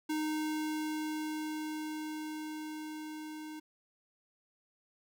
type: tone with level ramp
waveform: square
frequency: 308.6 Hz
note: D#4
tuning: 14 cents flat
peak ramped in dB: -32 to -43 dBFS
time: 0.09-3.6 s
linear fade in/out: 10 ms
effects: none